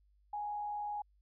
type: tone with frequency modulation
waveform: sine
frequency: 830.6 Hz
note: G#5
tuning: in tune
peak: -36 dBFS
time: 0.33-1.02 s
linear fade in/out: 5 ms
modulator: 75.3 Hz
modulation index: 0.24
effects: added 50 Hz sine -66 dBFS peak until 1.21 s